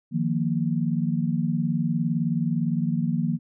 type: chord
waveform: sine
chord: Eb suspended second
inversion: none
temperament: just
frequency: 155.56 / 175.01 / 233.3 Hz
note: Eb3 / F3 / Bb3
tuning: 0 / +4 / +2 cents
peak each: -26 dBFS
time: 0.11-3.39 s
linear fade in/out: 50 ms
effects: none